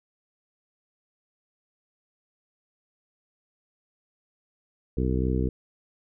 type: harmonic tone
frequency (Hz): 63.7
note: C2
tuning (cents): -46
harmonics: 1 / 2 / 3 / 4 / 5 / 6 / 7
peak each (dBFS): -26 / -29 / -31 / -32 / -33 / -34 / -34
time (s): 4.97-5.49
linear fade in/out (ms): 5
effects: none